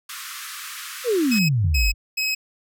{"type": "band-pass noise", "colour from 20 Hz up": "pink", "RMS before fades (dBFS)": -35, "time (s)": [0.09, 1.39], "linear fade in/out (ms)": 5, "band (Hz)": [1100, 16000], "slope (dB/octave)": 96}
{"type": "exponential sweep", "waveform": "sine", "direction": "down", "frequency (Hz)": [525, 42.17], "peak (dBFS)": -17, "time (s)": [1.04, 1.94], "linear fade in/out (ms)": 50}
{"type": "tone bursts", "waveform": "25% pulse", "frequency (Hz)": 2553, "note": "D#7", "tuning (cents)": 44, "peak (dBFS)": -17, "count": 3, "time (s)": [1.31, 2.35], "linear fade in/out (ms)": 10, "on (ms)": 180, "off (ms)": 250}
{"type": "tone with exponential decay", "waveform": "sine", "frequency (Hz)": 146.83, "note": "D3", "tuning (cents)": 0, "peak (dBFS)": -21, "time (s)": [1.64, 1.91], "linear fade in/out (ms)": 5, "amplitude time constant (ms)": 57}
{"effects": []}